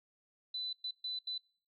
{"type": "tone bursts at uneven times", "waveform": "sine", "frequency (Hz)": 4000, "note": "B7", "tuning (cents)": 21, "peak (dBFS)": -36, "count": 4, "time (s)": [[0.54, 0.73], [0.84, 0.91], [1.04, 1.19], [1.27, 1.38]], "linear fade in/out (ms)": 5, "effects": ["noise-tail reverb RT60 0.5 s tail -25 dB re dry"]}